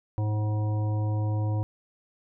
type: harmonic tone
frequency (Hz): 106.2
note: G#2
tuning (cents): +39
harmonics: 1 / 3 / 5 / 7 / 9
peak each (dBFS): -24 / -37 / -40 / -43 / -43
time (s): 0.18-1.63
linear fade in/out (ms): 0
effects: none